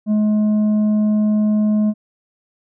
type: tone with tanh clipping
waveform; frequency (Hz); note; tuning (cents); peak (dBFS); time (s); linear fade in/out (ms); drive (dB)
sine; 212.1; G#3; +37; -14; 0.06-1.94; 50; 5
effects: none